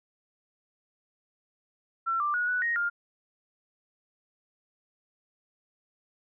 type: tone with pitch steps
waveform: sine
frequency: 1351 / 1181 / 1455 / 1481 / 1872 / 1406 Hz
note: E6 / D6 / F#6 / F#6 / A#6 / F6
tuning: +42 / +9 / -29 / +1 / +7 / +11 cents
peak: -25 dBFS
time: 2.06-2.9 s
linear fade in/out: 20 ms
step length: 140 ms
effects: none